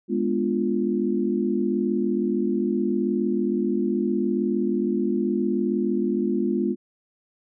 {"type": "chord", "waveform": "sine", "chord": "G# diminished seventh", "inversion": "none", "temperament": "equal", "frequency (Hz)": [207.7, 246.9, 293.7, 349.2], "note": ["G#3", "B3", "D4", "F4"], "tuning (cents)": [0, 0, 0, 0], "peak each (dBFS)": [-25, -26, -31, -25], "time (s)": [0.08, 6.76], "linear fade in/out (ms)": 50, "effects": []}